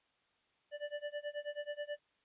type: tone with tremolo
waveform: square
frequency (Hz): 587.3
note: D5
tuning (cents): 0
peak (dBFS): -37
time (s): 0.71-1.99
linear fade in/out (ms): 50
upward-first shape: sine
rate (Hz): 9.3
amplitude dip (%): 95
effects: white hiss -75 dBFS RMS until 2.24 s + resampled to 8000 Hz